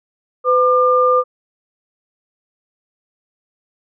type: tone pair together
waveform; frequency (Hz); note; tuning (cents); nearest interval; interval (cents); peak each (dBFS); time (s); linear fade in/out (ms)
sine; 504.5 / 1200; B4 / D6; +37 / +37; octave + minor third; 1500; -13; 0.44-1.24; 50
effects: none